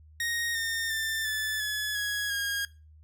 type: tone with pitch steps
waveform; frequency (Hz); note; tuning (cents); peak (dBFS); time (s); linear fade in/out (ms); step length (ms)
sawtooth; 1866 / 1824.4 / 1783.8 / 1744.1 / 1705.2 / 1667.2 / 1630.1; A#6 / A#6 / A6 / A6 / G#6 / G#6 / G#6; +1 / -38 / +23 / -16 / +45 / +6 / -33; -25; 0.2-2.65; 2; 350
effects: noise-tail reverb RT60 0.3 s tail -20 dB re dry + added 77 Hz sine -51 dBFS peak until 3.03 s